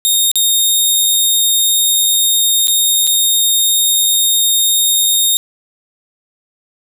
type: tone with dropouts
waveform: 15% pulse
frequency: 3699 Hz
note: A#7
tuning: 14 cents flat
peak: -3 dBFS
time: 0.05-5.37 s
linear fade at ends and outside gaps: 0 ms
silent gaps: 0.315-0.356 / 2.672-2.681 / 3.069-3.074 s
effects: none